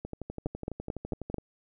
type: two click trains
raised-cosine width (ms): 2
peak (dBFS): -23 / -18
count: 17 / 5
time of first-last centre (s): 0.05-1.383 / 0.46-1.343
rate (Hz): 12 / 4.53
effects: none